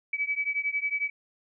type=beating tone pair; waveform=sine; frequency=2284 / 2295 Hz; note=D7 / D7; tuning=-49 / -40 cents; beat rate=11 Hz; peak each=-29 / -30 dBFS; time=0.13-1.1 s; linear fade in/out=5 ms; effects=none